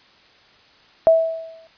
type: tone with exponential decay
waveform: sine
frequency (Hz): 652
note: E5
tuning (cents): -19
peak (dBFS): -7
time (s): 1.07-1.67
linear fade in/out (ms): 0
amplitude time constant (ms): 130
effects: white hiss -52 dBFS RMS until 1.77 s + resampled to 11025 Hz